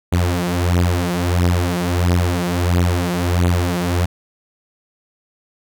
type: beating tone pair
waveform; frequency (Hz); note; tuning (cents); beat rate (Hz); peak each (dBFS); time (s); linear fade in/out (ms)
sawtooth; 87.31 / 88.81; F2 / F2; 0 / +30; 1.5; -14; 0.12-4.06; 10
effects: none